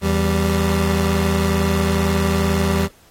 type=tone pair together; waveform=25% pulse; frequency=82.2 / 195.51 Hz; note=E2 / G3; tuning=-4 / -4 cents; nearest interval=octave + minor third; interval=1500 cents; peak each=-15 dBFS; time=0.01-2.89 s; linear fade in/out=50 ms; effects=pink hiss -52 dBFS RMS until 3.1 s + AAC 48 kbps